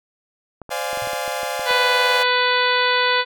clicks, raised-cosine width 1 ms, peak -21 dBFS, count 10, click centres 0.617 / 0.693 / 0.931 / 0.974 / 1.073 / 1.133 / 1.279 / 1.432 / 1.595 / 1.71 s
sawtooth chord, D half-diminished seventh, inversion third, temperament equal with one note detuned, 516.6 / 587.3 / 698.5 / 830.6 Hz, C5 / D5 / F5 / Ab5, -22 / 0 / 0 / 0 cents, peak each -25 dBFS, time 0.7-2.24 s, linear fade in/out 20 ms
sine tone with exponential decay, 116.54 Hz, A#2, in tune, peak -31 dBFS, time 1.02-1.13 s, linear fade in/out 0 ms, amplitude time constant 22 ms
harmonic tone, 496.4 Hz, B4, 9 cents sharp, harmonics 1 / 2 / 3 / 4 / 5 / 6 / 7 / 8 / 9, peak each -23 / -21 / -22 / -24 / -26 / -29 / -25 / -29 / -29 dBFS, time 1.65-3.25 s, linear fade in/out 50 ms
effects none

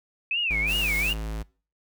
sine tone with vibrato, 2491 Hz, D#7, 1 cent sharp, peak -23 dBFS, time 0.31-1.13 s, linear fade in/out 2 ms, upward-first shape sine, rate 2.7 Hz, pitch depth 250 cents each way
square tone, 54 Hz, A1, 32 cents flat, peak -30 dBFS, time 0.5-1.43 s, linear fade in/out 10 ms
white noise, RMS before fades -36 dBFS, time 0.66-1.15 s, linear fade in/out 50 ms
effects noise-tail reverb RT60 0.4 s tail -23 dB re dry

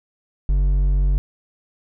triangle tone with hard clipping, 47.38 Hz, F#1, 42 cents sharp, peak -16 dBFS, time 0.49-1.18 s, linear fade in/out 0 ms, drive 9 dB, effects none

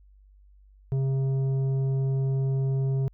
sine tone with tanh clipping, 134.5 Hz, C3, 48 cents sharp, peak -24 dBFS, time 0.92-3.08 s, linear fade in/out 0 ms, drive 8 dB, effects added 49 Hz sine -52 dBFS peak until 3.13 s

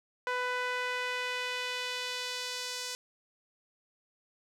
sawtooth tone with band-pass filter sweep, 498 Hz, B4, 14 cents sharp, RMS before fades -35 dBFS, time 0.27-2.95 s, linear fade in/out 0 ms, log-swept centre 1400 to 5700 Hz, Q 1.2, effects none

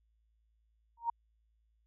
sine tone with exponential growth, 932.3 Hz, A#5, in tune, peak -26 dBFS, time 0.97-1.1 s, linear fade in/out 5 ms, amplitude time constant 27 ms, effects added 55 Hz sine -70 dBFS peak until 1.86 s

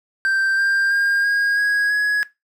triangle tone with pitch steps, 1568 / 1589 / 1610.2 / 1631.8 / 1653.6 / 1675.7 Hz, G6 / G6 / G6 / G#6 / G#6 / G#6, 0 / +23 / +46 / -31 / -8 / +15 cents, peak -14 dBFS, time 0.25-2.23 s, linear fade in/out 0 ms, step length 330 ms, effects noise-tail reverb RT60 0.2 s tail -18 dB re dry

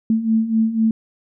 sine beating tone pair, 220 / 224 Hz, A3 / A3, 0 / +31 cents, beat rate 4 Hz, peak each -21 / -16 dBFS, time 0.1-0.91 s, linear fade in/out 2 ms, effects none

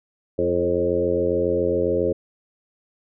harmonic tone with a mistuned harmonic, 87.31 Hz, F2, in tune, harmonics 1 / 2 / 3 / 4 / 5 / 6 / 7, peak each -31 / -32 / -30 / -25 / -23 / -23 / -32 dBFS, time 0.38-2.13 s, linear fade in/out 10 ms, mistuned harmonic 6, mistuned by +18 cents, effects none

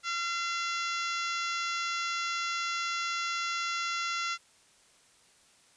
harmonic tone, 684 Hz, F5, 36 cents flat, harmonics 2 / 3 / 4 / 5 / 6 / 7 / 8 / 9 / 10, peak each -33 / -37 / -39 / -41 / -43 / -44 / -45 / -46 / -47 dBFS, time 0.03-4.38 s, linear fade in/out 50 ms, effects white hiss -62 dBFS RMS until 5.76 s + resampled to 22050 Hz

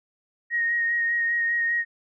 sine tone with vibrato, 1871 Hz, A#6, 6 cents sharp, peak -21 dBFS, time 0.5-1.85 s, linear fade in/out 50 ms, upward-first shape sine, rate 5 Hz, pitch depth 19 cents each way, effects none

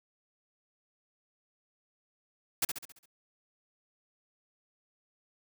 white noise with echo, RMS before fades -28 dBFS, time 2.62-2.65 s, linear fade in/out 5 ms, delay 68 ms, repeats 6, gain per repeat -6 dB, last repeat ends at 3.058 s, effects none

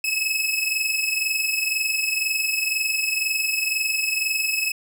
sawtooth tone pair together, 2569 / 2591 Hz, E7 / E7, -45 / -30 cents, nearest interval unison, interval 15 cents, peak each -21 dBFS, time 0.04-4.72 s, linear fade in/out 5 ms, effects none

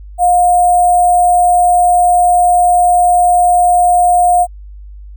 sine tone with sample-and-hold, 710 Hz, F5, 28 cents sharp, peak -6 dBFS, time 0.18-4.47 s, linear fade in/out 50 ms, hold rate 8820 Hz, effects added 50 Hz sine -29 dBFS peak until 5.16 s

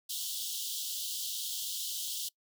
pink high-pass noise, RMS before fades -37 dBFS, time 0.09-2.29 s, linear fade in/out 10 ms, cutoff 3000 Hz, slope 96 dB/octave, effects noise-tail reverb RT60 0.1 s tail -23 dB re dry

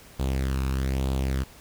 sawtooth tone with flanger, 66.3 Hz, C2, 23 cents sharp, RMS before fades -26 dBFS, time 0.19-1.44 s, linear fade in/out 10 ms, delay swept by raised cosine 0.26 to 0.78 ms, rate 1.1 Hz, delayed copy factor +0.6, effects pink hiss -50 dBFS RMS until 1.6 s

